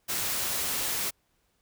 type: noise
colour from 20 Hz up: white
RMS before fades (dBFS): -30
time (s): 0.08-1.11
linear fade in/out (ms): 20
effects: pink hiss -72 dBFS RMS until 1.61 s